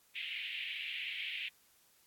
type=band-pass noise; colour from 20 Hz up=pink; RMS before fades=-41 dBFS; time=0.15-1.49 s; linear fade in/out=10 ms; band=2200 to 3200 Hz; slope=48 dB/octave; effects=white hiss -68 dBFS RMS until 2.06 s + AAC 64 kbps